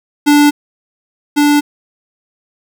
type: tone pair in turn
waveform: square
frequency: 292.4 / 292.4 Hz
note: D4 / D4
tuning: -7 / -7 cents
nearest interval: unison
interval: 0 cents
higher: neither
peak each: -6 / -8 dBFS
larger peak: first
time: 0.26-0.51 / 1.36-1.61 s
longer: neither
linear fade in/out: 20 ms
effects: none